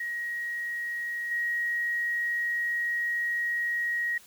sine tone with level steps, 1893 Hz, A#6, 26 cents sharp, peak -30 / -26 dBFS, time 0-4.18 s, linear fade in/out 5 ms, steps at 1.31 s, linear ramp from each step 5 ms, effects white hiss -54 dBFS RMS until 4.26 s

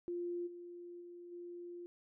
sine tone with level steps, 349.2 Hz, F4, in tune, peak -37 / -47 / -49 / -45 dBFS, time 0.08-1.86 s, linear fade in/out 0 ms, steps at 0.46 / 1 / 1.31 s, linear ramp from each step 20 ms, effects none

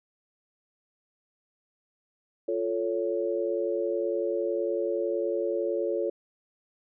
sine chord, F augmented, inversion none, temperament equal with one note detuned, 349.2 / 440 / 558.2 Hz, F4 / A4 / C#5, 0 / 0 / +12 cents, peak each -30 dBFS, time 2.48-6.1 s, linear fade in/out 5 ms, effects none

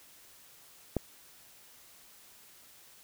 click, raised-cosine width 2 ms, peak -15 dBFS, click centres 0.967 s, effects white hiss -57 dBFS RMS until 3.03 s

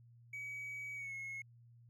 triangle tone with pitch glide, 2270 to 2173 Hz, C#7 to C#7, +41 to -35 cents, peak -40 dBFS, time 0.33-1.42 s, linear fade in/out 5 ms, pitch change -76 cents, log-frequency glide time 0.95-1.14 s, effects tanh soft clip ceiling -36 dBFS + added 118 Hz sine -59 dBFS peak until 1.89 s

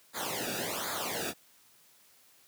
pink noise with flanger, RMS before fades -35 dBFS, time 0.13-1.34 s, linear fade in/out 50 ms, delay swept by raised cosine 0.35 to 0.97 ms, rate 1.3 Hz, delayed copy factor -0.9, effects white hiss -62 dBFS RMS until 2.47 s + high-pass 100 Hz 12 dB/octave

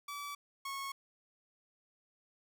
sawtooth tone pair in turn, 1151 / 1097.3 Hz, D6 / C#6, -35 / -18 cents, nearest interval minor second, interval 83 cents, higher first, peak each -37 / -35 dBFS, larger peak second, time 0.08-0.35 / 0.65-0.92 s, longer neither, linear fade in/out 5 ms, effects none

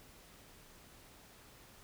silence, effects pink hiss -59 dBFS RMS until 1.83 s

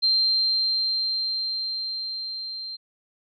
sine tone with level ramp, 4156 Hz, C8, 12 cents flat, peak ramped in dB -17 to -32 dBFS, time 0.02-2.77 s, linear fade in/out 20 ms, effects none

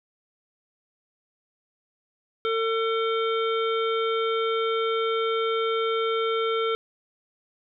harmonic tone, 450 Hz, A4, 39 cents sharp, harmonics 1 / 3 / 5 / 7 / 8, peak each -24 / -28 / -35 / -36 / -38 dBFS, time 2.45-6.75 s, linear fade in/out 0 ms, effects none

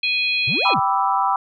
harmonic tone, 830 Hz, G#5, 1 cent flat, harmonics 3 / 4 / 5, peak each -19 / -26 / -25 dBFS, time 0.03-0.74 s, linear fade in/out 5 ms
triangle exponential two-way sweep, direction up then down, 104.9 to 1046.5 to 104.9 Hz, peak -22 dBFS, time 0.47-0.8 s, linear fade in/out 10 ms, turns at 0.67 s
sine chord, E minor seventh, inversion first, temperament equal, 784 / 987.8 / 1174.7 / 1318.5 Hz, G5 / B5 / D6 / E6, 0 / 0 / 0 / 0 cents, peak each -21 / -20 / -24 / -24 dBFS, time 0.65-1.36 s, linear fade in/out 2 ms
effects none

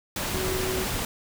sine tone in noise, 373.3 Hz, F#4, 15 cents sharp, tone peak -29 dBFS, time 0.34-0.84 s, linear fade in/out 2 ms, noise pink, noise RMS -29 dBFS, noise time 0.16-1.05 s, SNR -3 dB, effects none

